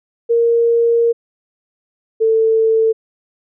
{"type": "tone pair in turn", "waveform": "sine", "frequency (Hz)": [466.2, 445.7], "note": ["A#4", "A4"], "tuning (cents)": [0, 22], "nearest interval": "minor second", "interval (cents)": 78, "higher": "first", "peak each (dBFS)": -10, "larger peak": "neither", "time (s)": [[0.29, 1.13], [2.2, 2.93]], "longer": "first", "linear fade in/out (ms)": 20, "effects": []}